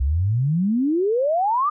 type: exponential sweep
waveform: sine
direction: up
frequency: 62.5 to 1237 Hz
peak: -17 dBFS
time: 0-1.7 s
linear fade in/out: 10 ms
effects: none